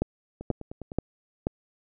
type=two click trains; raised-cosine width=2 ms; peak=-24 / -11 dBFS; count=6 / 4; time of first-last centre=0.41-0.919 / 0.02-1.469 s; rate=9.83 / 2.07 Hz; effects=none